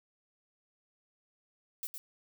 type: noise with echo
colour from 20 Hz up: violet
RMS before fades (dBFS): -38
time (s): 1.83-1.87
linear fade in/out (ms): 0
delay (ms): 110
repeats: 1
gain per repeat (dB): -5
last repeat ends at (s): 1.98
effects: none